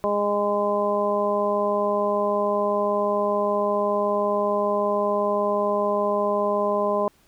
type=harmonic tone; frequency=205.2 Hz; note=G#3; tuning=21 cents flat; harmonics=1 / 2 / 3 / 4 / 5; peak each=-30 / -26 / -23 / -32 / -26 dBFS; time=0.04-7.08 s; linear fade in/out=0 ms; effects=pink hiss -60 dBFS RMS until 7.27 s